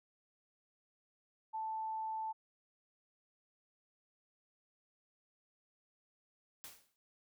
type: tone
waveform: sine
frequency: 880 Hz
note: A5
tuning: in tune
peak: -37 dBFS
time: 1.53-2.33 s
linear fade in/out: 20 ms
type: noise with exponential decay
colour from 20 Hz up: white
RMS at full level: -47 dBFS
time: 6.64-6.96 s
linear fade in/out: 0 ms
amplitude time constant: 68 ms
effects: none